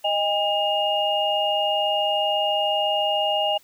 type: tone cluster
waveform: sine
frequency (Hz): 622 / 808 / 2842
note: D#5 / G#5 / F7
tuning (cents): -1 / -48 / +30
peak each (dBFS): -24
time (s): 0.04-3.58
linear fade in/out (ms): 10
effects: white hiss -56 dBFS RMS until 3.63 s